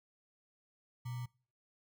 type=tone with sample-and-hold; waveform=sine; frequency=122.8 Hz; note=B2; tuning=9 cents flat; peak=-38 dBFS; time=1.05-1.26 s; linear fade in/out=10 ms; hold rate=1050 Hz; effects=noise-tail reverb RT60 0.4 s tail -23 dB re dry